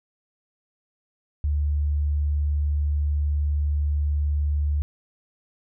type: tone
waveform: sine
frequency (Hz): 73.42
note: D2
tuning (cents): 0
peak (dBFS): -20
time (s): 1.44-4.82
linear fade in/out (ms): 0
effects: none